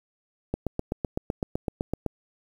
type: click train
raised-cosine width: 2 ms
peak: -13 dBFS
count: 13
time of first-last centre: 0.54-2.063 s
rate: 7.88 Hz
effects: 8-bit